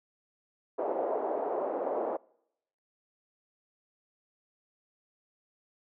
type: band-pass noise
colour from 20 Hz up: white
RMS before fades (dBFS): -32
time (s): 0.78-2.17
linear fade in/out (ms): 10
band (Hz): 390 to 670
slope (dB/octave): 24
effects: noise-tail reverb RT60 0.8 s tail -26 dB re dry